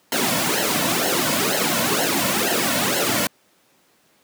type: noise with flanger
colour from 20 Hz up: pink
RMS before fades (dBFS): -20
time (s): 0.12-3.27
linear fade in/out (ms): 2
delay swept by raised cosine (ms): 0.83 to 2.53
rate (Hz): 2.1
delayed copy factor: -0.8
effects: pink hiss -59 dBFS RMS until 4.23 s + high-pass 200 Hz 12 dB/octave

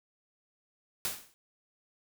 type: noise with exponential decay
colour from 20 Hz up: white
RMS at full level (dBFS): -30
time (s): 1.05-1.34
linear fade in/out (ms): 0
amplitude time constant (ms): 63
effects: none

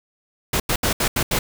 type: noise bursts at uneven times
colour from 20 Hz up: pink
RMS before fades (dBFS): -20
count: 6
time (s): 0.53-0.6 / 0.69-0.76 / 0.83-0.93 / 1-1.08 / 1.16-1.23 / 1.31-1.39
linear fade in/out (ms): 5
effects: none

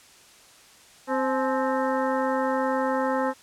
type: harmonic tone with a mistuned harmonic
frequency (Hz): 262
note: C4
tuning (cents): +2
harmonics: 1 / 2 / 3 / 4 / 5 / 6 / 7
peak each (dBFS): -28 / -26 / -29 / -32 / -34 / -37 / -37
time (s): 1.07-3.34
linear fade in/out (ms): 50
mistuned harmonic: 3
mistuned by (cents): +140
effects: white hiss -52 dBFS RMS until 3.42 s + low-pass 9000 Hz 12 dB/octave

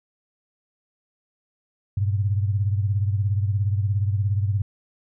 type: beating tone pair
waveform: sine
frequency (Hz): 98.9 / 115.9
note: G2 / A#2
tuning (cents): +16 / -10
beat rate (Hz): 17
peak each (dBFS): -20 / -27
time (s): 1.97-4.62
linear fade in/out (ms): 5
effects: none

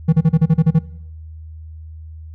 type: tone bursts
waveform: triangle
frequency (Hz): 160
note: D#3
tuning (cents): +49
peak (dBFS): -6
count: 9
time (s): 0.08-0.791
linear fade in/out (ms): 10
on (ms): 47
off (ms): 36
effects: noise-tail reverb RT60 0.9 s tail -21 dB re dry + added 79 Hz sine -32 dBFS peak until 2.34 s

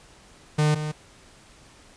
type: tone pair in turn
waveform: 45% pulse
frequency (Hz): 151.3 / 152.18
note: D#3 / D#3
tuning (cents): -48 / -38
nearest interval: unison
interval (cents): 10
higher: second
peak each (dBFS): -18 / -27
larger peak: first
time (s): 0.58-0.75 / 0.75-0.92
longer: neither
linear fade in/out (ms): 10
effects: pink hiss -52 dBFS RMS until 1.96 s + resampled to 22050 Hz

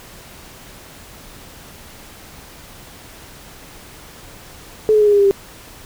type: tone with pitch steps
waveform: sine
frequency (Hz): 431.7 / 425.3 / 418.9 / 412.7 / 406.5 / 400.5 / 394.5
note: A4 / G#4 / G#4 / G#4 / G#4 / G4 / G4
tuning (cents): -33 / +41 / +15 / -11 / -37 / +37 / +11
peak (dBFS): -9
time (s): 4.89-5.31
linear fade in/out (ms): 0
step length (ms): 60
effects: pink hiss -40 dBFS RMS until 5.85 s

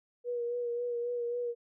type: tone with vibrato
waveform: sine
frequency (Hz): 480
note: B4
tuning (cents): -49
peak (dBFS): -31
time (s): 0.24-1.55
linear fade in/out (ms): 50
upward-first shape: sine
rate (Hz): 3.7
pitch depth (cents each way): 26
effects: none

